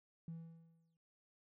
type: tone with exponential decay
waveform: triangle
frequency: 164.81 Hz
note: E3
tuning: in tune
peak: -39 dBFS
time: 0.28-0.97 s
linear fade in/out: 2 ms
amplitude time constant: 150 ms
effects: tanh soft clip ceiling -41 dBFS